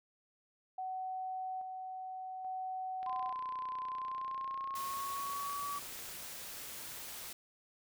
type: tone with tremolo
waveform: sine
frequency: 750 Hz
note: F#5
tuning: 23 cents sharp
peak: -37 dBFS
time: 0.78-3.33 s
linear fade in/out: 5 ms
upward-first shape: square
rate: 0.6 Hz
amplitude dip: 35%
type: click train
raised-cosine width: 0.3 ms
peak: -36 dBFS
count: 94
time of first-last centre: 3.03-6.089 s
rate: 30.4 Hz
type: tone with pitch glide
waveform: sine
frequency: 1027 to 1139.5 Hz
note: C6 to C#6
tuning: -33 to +47 cents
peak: -37 dBFS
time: 3.06-5.79 s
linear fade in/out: 10 ms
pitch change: +180 cents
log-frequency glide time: 3.83-5.62 s
type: noise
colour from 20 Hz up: white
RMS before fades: -46 dBFS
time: 4.75-7.33 s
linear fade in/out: 5 ms
effects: none